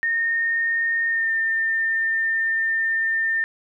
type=tone with pitch glide; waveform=sine; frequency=1836 to 1804.5 Hz; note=A#6 to A6; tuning=-27 to +43 cents; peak=-19 dBFS; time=0.03-3.44 s; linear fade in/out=0 ms; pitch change=-30 cents; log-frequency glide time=1.08-1.31 s; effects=none